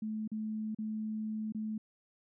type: tone with dropouts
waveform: sine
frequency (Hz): 216.6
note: A3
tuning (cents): -27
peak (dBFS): -34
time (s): 0.02-1.78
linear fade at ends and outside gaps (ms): 5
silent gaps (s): 0.277-0.316 / 0.748-0.786 / 1.523-1.547
effects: none